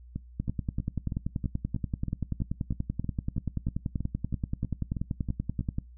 two click trains, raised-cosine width 5 ms, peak -20 / -17 dBFS, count 18 / 57, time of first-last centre 0.16-5.609 / 0.4-5.785 s, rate 3.12 / 10.4 Hz, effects noise-tail reverb RT60 0.2 s tail -22 dB re dry + added 60 Hz sine -47 dBFS peak until 5.97 s

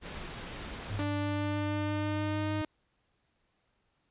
pink noise, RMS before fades -41 dBFS, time 0.01-1.05 s, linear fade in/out 50 ms
sine tone with vibrato, 100.4 Hz, G2, 42 cents sharp, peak -33 dBFS, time 0.9-2.62 s, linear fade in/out 5 ms, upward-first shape sine, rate 6.2 Hz, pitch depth 28 cents each way
sawtooth tone with pitch glide, 293.7 to 308.8 Hz, D4 to D#4, 0 to -13 cents, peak -28 dBFS, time 0.99-2.65 s, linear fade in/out 2 ms, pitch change +87 cents, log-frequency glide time 1.18-2.52 s
effects pink hiss -75 dBFS RMS until 4.1 s + resampled to 8000 Hz

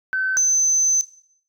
sine tone pair in turn, 1531 / 6142 Hz, G6 / G8, -41 / -36 cents, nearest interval 2 octaves, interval 2405 cents, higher second, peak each -19 / -13 dBFS, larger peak second, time 0.13-0.37 / 0.37-1.01 s, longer second, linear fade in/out 0 ms, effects noise-tail reverb RT60 0.6 s tail -17 dB re dry + tanh soft clip ceiling -11 dBFS

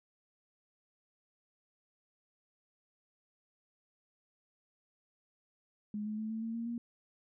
sine tone with pitch steps, 209.6 / 213.8 / 218 / 222.3 / 226.7 / 231.2 / 235.8 Hz, G#3 / A3 / A3 / A3 / A#3 / A#3 / A#3, +16 / -49 / -16 / +18 / -48 / -14 / +20 cents, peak -35 dBFS, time 5.94-6.78 s, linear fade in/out 2 ms, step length 120 ms, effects none

